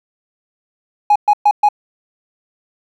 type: tone bursts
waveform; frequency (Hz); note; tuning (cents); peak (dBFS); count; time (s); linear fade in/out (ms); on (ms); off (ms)
triangle; 832; G#5; +3; -4; 4; 1.1-1.688; 5; 57; 120
effects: tanh soft clip ceiling -3 dBFS